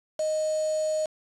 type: tone with quantisation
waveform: sine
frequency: 622.3 Hz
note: D#5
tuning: in tune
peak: -24 dBFS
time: 0.19-1.06 s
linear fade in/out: 5 ms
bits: 6
effects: resampled to 24000 Hz